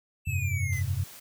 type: exponential sweep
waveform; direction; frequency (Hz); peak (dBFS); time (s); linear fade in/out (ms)
square; down; 2673 to 1975.5; -34; 0.25-0.83; 50
type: chord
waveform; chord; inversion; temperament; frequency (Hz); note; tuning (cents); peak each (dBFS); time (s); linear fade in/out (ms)
sine; F suspended second; none; just; 87.31 / 98.22 / 130.96; F2 / G2 / C3; 0 / +4 / +2; -31 / -29 / -32; 0.27-1.04; 5
type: noise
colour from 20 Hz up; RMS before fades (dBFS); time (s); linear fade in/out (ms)
white; -47; 0.72-1.2; 10
effects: none